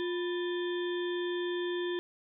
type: harmonic tone with a mistuned harmonic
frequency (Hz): 352.6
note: F4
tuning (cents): +17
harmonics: 1 / 3 / 5 / 7 / 9 / 10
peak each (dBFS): -31 / -45 / -42 / -54 / -46 / -45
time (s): 0-1.99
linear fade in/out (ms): 0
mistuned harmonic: 3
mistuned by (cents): -110
effects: none